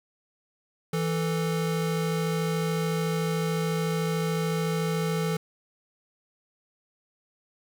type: tone pair together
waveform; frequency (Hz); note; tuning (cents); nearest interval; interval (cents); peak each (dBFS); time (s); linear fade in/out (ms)
square; 164.58 / 440; E3 / A4; -2 / 0; octave + perfect fourth; 1702; -27 / -31; 0.93-5.37; 5
effects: none